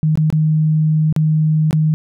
sine tone with dropouts, 155.56 Hz, D#3, in tune, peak -11 dBFS, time 0.03-1.94 s, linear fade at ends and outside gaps 0 ms, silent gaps 0.155-0.174 / 0.302-0.326 / 1.126-1.163 / 1.709-1.729 s, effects none

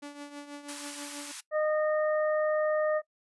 sawtooth tone with tremolo, 288.9 Hz, D4, 28 cents flat, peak -34 dBFS, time 0.02-1.32 s, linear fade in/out 10 ms, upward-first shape triangle, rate 6.2 Hz, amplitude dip 70%
white high-pass noise, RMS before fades -40 dBFS, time 0.68-1.41 s, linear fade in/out 10 ms, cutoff 870 Hz, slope 48 dB/octave
harmonic tone, 614 Hz, D#5, 23 cents flat, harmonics 1 / 2 / 3, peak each -25 / -36 / -38 dBFS, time 1.51-3.02 s, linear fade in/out 50 ms
effects noise-tail reverb RT60 0.1 s tail -19 dB re dry + resampled to 24000 Hz

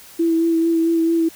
sine tone with vibrato, 330.3 Hz, E4, 4 cents sharp, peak -14 dBFS, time 0.19-1.29 s, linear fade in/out 10 ms, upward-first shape sine, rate 4.5 Hz, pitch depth 20 cents each way, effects white hiss -43 dBFS RMS until 1.35 s

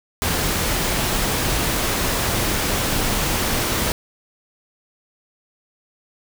pink noise, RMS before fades -21 dBFS, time 0.22-3.92 s, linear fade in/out 0 ms, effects none

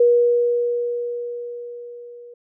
sine tone with level ramp, 480 Hz, B4, 49 cents flat, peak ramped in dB -10 to -38 dBFS, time 0-2.34 s, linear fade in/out 5 ms, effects none

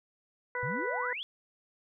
harmonic tone, 493.9 Hz, B4, in tune, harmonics 1 / 2 / 3 / 4, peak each -37 / -37 / -37 / -37 dBFS, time 0.55-1.13 s, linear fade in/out 2 ms
sine exponential sweep, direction up, 115.7 to 3520 Hz, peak -35 dBFS, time 0.63-1.23 s, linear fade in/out 0 ms
effects none

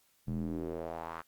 square tone with band-pass filter sweep, 41.2 Hz, E1, in tune, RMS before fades -38 dBFS, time 0.27-1.22 s, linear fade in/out 10 ms, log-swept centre 160 to 1300 Hz, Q 2.7, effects white hiss -70 dBFS RMS until 1.27 s + Opus 48 kbps

